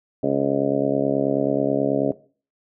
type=harmonic tone; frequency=69.3 Hz; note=C#2; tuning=in tune; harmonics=2 / 3 / 4 / 5 / 6 / 7 / 8 / 9 / 10; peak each=-30 / -30 / -23 / -32 / -25 / -31 / -26 / -25 / -35 dBFS; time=0.23-2.12 s; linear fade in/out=5 ms; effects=noise-tail reverb RT60 0.4 s tail -18 dB re dry